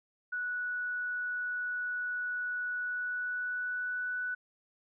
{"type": "tone with pitch glide", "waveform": "sine", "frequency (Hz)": [1473, 1486.7], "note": ["F#6", "F#6"], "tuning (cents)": [-8, 8], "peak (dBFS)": -32, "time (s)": [0.32, 4.35], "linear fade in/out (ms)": 10, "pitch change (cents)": 16, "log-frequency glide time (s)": [2.77, 4.16], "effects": []}